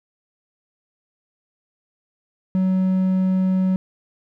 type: tone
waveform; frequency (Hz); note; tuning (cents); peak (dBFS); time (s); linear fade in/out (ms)
triangle; 187.2; F#3; +20; -14; 2.55-3.76; 0
effects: none